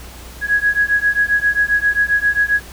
sine beating tone pair, 1661.2 / 1668.7 Hz, G#6 / G#6, 0 / +8 cents, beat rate 7.5 Hz, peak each -16 dBFS, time 0.41-2.61 s, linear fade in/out 50 ms, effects added 60 Hz sine -36 dBFS peak until 2.72 s + pink hiss -38 dBFS RMS until 2.72 s

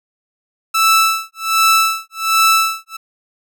sawtooth tone with tremolo, 1318.5 Hz, E6, in tune, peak -5 dBFS, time 0.74-2.97 s, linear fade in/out 10 ms, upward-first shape sine, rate 1.3 Hz, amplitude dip 100%, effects none

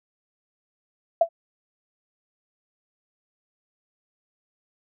sine tone with exponential decay, 670 Hz, E5, 28 cents sharp, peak -10 dBFS, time 1.21-1.29 s, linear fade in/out 5 ms, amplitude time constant 16 ms, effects none

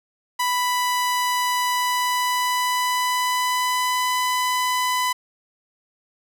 sawtooth tone with pitch glide, 990 to 1001.5 Hz, B5 to B5, +4 to +24 cents, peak -16 dBFS, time 0.39-5.13 s, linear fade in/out 10 ms, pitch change +20 cents, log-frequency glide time 1.66-4.11 s, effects none

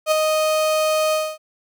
35% pulse tone with ADSR envelope, 622.3 Hz, D#5, in tune, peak -11 dBFS, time 0.06-1.38 s, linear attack 57 ms, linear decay 7 ms, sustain -4 dB, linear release 250 ms, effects none

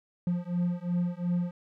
triangle beating tone pair, 174.61 / 177.41 Hz, F3 / F3, 0 / +28 cents, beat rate 2.8 Hz, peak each -28 dBFS, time 0.27-1.51 s, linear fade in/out 2 ms, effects none

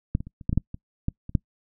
clicks, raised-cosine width 5 ms, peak -10 / -21 / -27 / -29 / -12 / -11 / -8 / -21 / -12 / -23 / -8 dBFS, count 11, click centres 0.151 / 0.205 / 0.27 / 0.412 / 0.494 / 0.529 / 0.576 / 0.744 / 1.084 / 1.294 / 1.352 s, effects noise-tail reverb RT60 0.1 s tail -25 dB re dry

